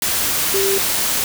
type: tone in noise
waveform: sine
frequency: 392 Hz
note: G4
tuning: in tune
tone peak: -17 dBFS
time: 0.54-0.78 s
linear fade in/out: 2 ms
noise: white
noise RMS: -19 dBFS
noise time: 0.02-1.24 s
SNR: -1 dB
effects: none